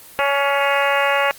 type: harmonic tone with a mistuned harmonic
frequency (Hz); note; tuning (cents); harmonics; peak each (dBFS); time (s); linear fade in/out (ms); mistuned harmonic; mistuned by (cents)
280.6; C#4; +21; 2 / 3 / 4 / 5 / 6 / 7 / 8 / 9 / 10; -20 / -22 / -23 / -24 / -25 / -25 / -26 / -27 / -27; 0.19-1.31; 0; 8; -35
effects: white hiss -42 dBFS RMS until 1.38 s + Opus 24 kbps